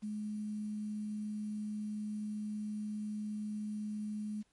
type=tone with quantisation; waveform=sine; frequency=211.4 Hz; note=G#3; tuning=31 cents sharp; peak=-36 dBFS; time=0.02-4.43 s; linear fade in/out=20 ms; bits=10; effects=pink hiss -75 dBFS RMS until 4.52 s + MP3 48 kbps